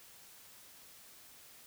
silence, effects white hiss -57 dBFS RMS until 1.66 s

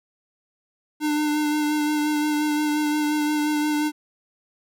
square tone with vibrato, 300 Hz, D4, 37 cents sharp, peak -21 dBFS, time 1-3.92 s, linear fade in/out 50 ms, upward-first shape sine, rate 5.7 Hz, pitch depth 19 cents each way, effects none

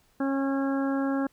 harmonic tone, 273 Hz, C#4, 26 cents flat, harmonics 1 / 2 / 3 / 4 / 5 / 6, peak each -25 / -33 / -37 / -40 / -39 / -40 dBFS, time 0.2-1.27 s, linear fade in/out 5 ms, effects pink hiss -65 dBFS RMS until 1.32 s

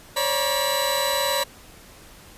sawtooth tone cluster, 539 / 578 / 956 / 3967 Hz, C#5 / D5 / A#5 / B7, -49 / -28 / +43 / +7 cents, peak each -23 dBFS, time 0.16-1.44 s, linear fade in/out 10 ms, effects pink hiss -47 dBFS RMS until 2.37 s + resampled to 32000 Hz

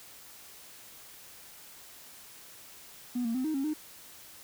triangle tone with pitch steps, 245.5 / 229.7 / 257.5 / 311.6 / 271.8 / 306.4 Hz, B3 / A#3 / C4 / D#4 / C#4 / D#4, -10 / -25 / -28 / +3 / -34 / -27 cents, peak -25 dBFS, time 3.15-3.738 s, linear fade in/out 10 ms, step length 98 ms, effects tanh soft clip ceiling -25 dBFS + white hiss -51 dBFS RMS until 4.43 s

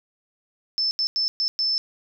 sine tone bursts at uneven times, 5274 Hz, E8, in tune, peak -20 dBFS, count 5, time 0.78-0.91 / 0.99-1.07 / 1.16-1.28 / 1.4-1.48 / 1.59-1.78 s, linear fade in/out 0 ms, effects none

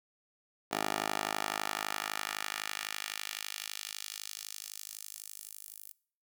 10% pulse tone with high-pass filter sweep, 51.91 Hz, G#1, in tune, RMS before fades -39 dBFS, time 0.71-5.93 s, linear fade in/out 10 ms, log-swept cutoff 520 to 12000 Hz, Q 0.9, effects noise-tail reverb RT60 0.5 s tail -21 dB re dry

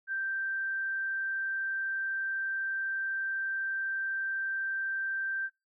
sine tone, 1568 Hz, G6, in tune, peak -30 dBFS, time 0.07-5.5 s, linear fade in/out 50 ms, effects noise-tail reverb RT60 0.2 s tail -20 dB re dry

